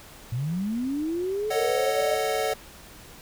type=linear sweep; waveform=sine; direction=up; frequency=112.9 to 613 Hz; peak=-25 dBFS; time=0.32-2.15 s; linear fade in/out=5 ms
type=chord; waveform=square; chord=D# half-diminished seventh; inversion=second; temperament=equal; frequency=440 / 554.4 / 622.3 / 740 Hz; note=A4 / C#5 / D#5 / F#5; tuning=0 / 0 / 0 / 0 cents; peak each=-29 / -31 / -32 / -30 dBFS; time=1.5-2.54 s; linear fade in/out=10 ms
effects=pink hiss -47 dBFS RMS until 3.21 s